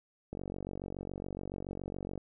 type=click train; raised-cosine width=2 ms; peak=-26 dBFS; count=88; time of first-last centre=0.33-2.177 s; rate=47.1 Hz; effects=none